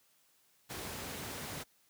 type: noise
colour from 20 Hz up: pink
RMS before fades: -42 dBFS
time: 0.69-1.64 s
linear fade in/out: 20 ms
effects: white hiss -70 dBFS RMS until 1.89 s + high-pass 80 Hz 12 dB/octave